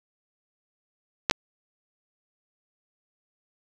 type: clicks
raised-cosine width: 0.2 ms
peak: -3 dBFS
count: 2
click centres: 1.298 / 1.311 s
effects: none